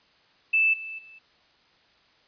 sine tone with level steps, 2637 Hz, E7, in tune, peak -18 / -34 / -46 dBFS, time 0.53-1.19 s, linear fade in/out 10 ms, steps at 0.73 / 0.98 s, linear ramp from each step 10 ms, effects white hiss -61 dBFS RMS until 2.27 s + resampled to 11025 Hz

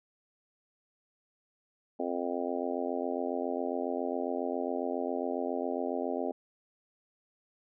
harmonic tone, 87.31 Hz, F2, in tune, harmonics 3 / 4 / 5 / 6 / 7 / 8 / 9, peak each -36 / -38 / -37 / -41 / -37 / -41 / -41 dBFS, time 1.99-6.32 s, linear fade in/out 10 ms, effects none

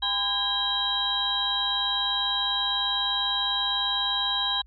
sine tone cluster, 806 / 1018 / 1628 / 3184 / 3875 Hz, G5 / C6 / G#6 / G7 / B7, +48 / -48 / -35 / +26 / -34 cents, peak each -34 / -33 / -35 / -29 / -26 dBFS, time 0.02-4.62 s, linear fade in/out 10 ms, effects added 54 Hz sine -50 dBFS peak until 4.66 s

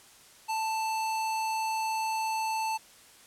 square tone, 883 Hz, A5, 6 cents sharp, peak -29 dBFS, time 0.48-2.78 s, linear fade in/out 20 ms, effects white hiss -55 dBFS RMS until 3.26 s + low-pass 11000 Hz 12 dB/octave

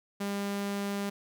sawtooth tone, 200.7 Hz, G3, 41 cents sharp, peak -27 dBFS, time 0.2-1.1 s, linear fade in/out 10 ms, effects none

